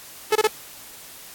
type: tone bursts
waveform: sawtooth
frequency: 430.9 Hz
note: A4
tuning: 36 cents flat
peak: -11 dBFS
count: 3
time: 0.32-0.473 s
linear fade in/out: 5 ms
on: 35 ms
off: 24 ms
effects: white hiss -42 dBFS RMS until 1.34 s + AAC 64 kbps